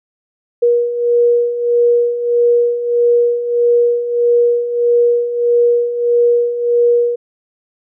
sine beating tone pair, 476.4 / 478 Hz, A#4 / A#4, +38 / +43 cents, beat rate 1.6 Hz, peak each -17 / -11 dBFS, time 0.62-7.16 s, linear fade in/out 10 ms, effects none

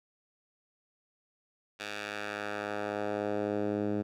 10% pulse tone with band-pass filter sweep, 103.6 Hz, G#2, 4 cents flat, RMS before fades -34 dBFS, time 1.79-4.03 s, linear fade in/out 20 ms, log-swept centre 2900 to 260 Hz, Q 0.92, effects none

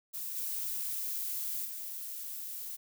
violet noise with level steps, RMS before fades -39 / -36 / -41 dBFS, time 0.13-2.77 s, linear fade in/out 20 ms, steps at 0.36 / 1.65 s, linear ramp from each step 5 ms, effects none

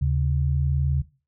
sine tone pair together, 76.15 / 135.8 Hz, D#2 / C#3, -37 / -35 cents, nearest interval minor seventh, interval 1002 cents, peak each -22 dBFS, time 0.01-1.02 s, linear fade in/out 10 ms, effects noise-tail reverb RT60 0.3 s tail -17 dB re dry

